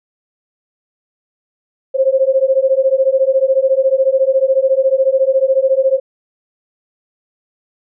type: beating tone pair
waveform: sine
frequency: 525 / 539 Hz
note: C5 / C#5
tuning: +6 / -49 cents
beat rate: 14 Hz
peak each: -13 dBFS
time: 1.94-6 s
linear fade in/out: 20 ms
effects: none

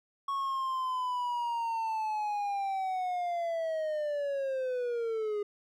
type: linear sweep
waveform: triangle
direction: down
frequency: 1108.7 to 408.4 Hz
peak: -28 dBFS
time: 0.28-5.43 s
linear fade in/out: 5 ms
effects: none

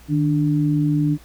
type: tone pair together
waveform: sine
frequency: 152.82 / 293.7 Hz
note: D#3 / D4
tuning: -31 / 0 cents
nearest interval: major seventh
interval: 1131 cents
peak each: -18 / -19 dBFS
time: 0.08-1.18 s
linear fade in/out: 50 ms
effects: added 60 Hz sine -45 dBFS peak until 1.24 s + pink hiss -50 dBFS RMS until 1.24 s

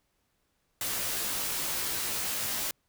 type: noise with comb filter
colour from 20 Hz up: white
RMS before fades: -32 dBFS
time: 0.81-2.71 s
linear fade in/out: 2 ms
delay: 16 ms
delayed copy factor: -1
effects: pink hiss -75 dBFS RMS until 2.88 s

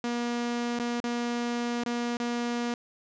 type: tone with dropouts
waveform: sawtooth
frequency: 238.9 Hz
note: A#3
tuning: 43 cents sharp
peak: -24 dBFS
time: 0.04-2.74 s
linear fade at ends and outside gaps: 2 ms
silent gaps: 0.789-0.797 / 1.002-1.04 / 1.837-1.861 / 2.17-2.2 s
effects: resampled to 16000 Hz + 10-bit

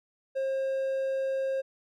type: tone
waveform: triangle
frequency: 535 Hz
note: C5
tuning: 38 cents sharp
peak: -25 dBFS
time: 0.35-1.62 s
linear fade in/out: 20 ms
effects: none

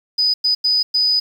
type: tone bursts at uneven times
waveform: sine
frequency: 4978 Hz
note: D#8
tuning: in tune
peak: -13 dBFS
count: 4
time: 0.18-0.34 / 0.44-0.55 / 0.64-0.83 / 0.94-1.2 s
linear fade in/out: 10 ms
effects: 7-bit

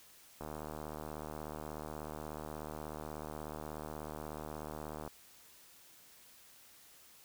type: click train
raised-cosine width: 1 ms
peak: -29 dBFS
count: 358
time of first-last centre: 0.41-5.077 s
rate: 76.5 Hz
effects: white hiss -60 dBFS RMS until 7.24 s

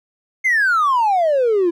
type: exponential sweep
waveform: triangle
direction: down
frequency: 2144 to 330.6 Hz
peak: -10 dBFS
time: 0.44-1.71 s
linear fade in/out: 20 ms
effects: tanh soft clip ceiling -9 dBFS

